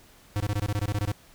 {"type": "tone bursts", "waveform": "square", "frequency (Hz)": 103.3, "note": "G#2", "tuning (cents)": -9, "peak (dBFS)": -25, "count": 12, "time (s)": [0.36, 1.117], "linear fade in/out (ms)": 0, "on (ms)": 42, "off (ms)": 23, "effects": ["pink hiss -55 dBFS RMS until 1.34 s"]}